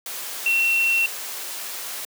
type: tone in noise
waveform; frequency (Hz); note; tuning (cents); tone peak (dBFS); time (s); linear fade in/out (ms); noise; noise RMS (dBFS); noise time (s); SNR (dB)
sine; 2718; F7; -48; -17; 0.46-1.06; 2; white; -32; 0.06-2.05; +12
effects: high-pass 400 Hz 12 dB/octave